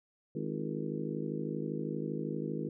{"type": "harmonic tone with a mistuned harmonic", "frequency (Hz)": 52.6, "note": "G#1", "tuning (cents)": 23, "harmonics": [3, 4, 5, 6, 7, 8, 9], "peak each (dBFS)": [-39, -40, -41, -42, -42, -43, -44], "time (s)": [0.35, 2.69], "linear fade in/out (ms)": 5, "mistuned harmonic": 7, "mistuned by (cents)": -84, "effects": []}